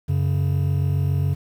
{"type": "tone pair together", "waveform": "triangle", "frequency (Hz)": [92.77, 140], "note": ["F#2", "C#3"], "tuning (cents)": [5, 18], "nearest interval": "perfect fifth", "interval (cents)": 713, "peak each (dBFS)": -19, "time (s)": [0.08, 1.35], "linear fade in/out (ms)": 20, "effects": ["8-bit"]}